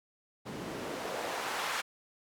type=noise with band-pass filter sweep; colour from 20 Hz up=white; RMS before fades=-37 dBFS; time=0.45-1.82 s; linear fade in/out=20 ms; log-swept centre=210 to 1300 Hz; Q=1; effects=none